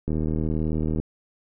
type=click train; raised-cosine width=3 ms; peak=-14 dBFS; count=73; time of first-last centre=0.08-1 s; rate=78.3 Hz; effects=none